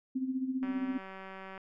sine tone with tremolo, 260.7 Hz, C4, 6 cents flat, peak -28 dBFS, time 0.15-0.98 s, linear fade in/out 10 ms, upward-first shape sine, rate 15 Hz, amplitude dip 65%
click train, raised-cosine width 0.5 ms, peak -31 dBFS, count 182, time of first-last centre 0.63-1.578 s, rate 191 Hz
effects none

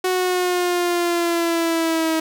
sawtooth linear sweep, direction down, 370 to 319.6 Hz, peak -14 dBFS, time 0.04-2.2 s, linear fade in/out 5 ms, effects none

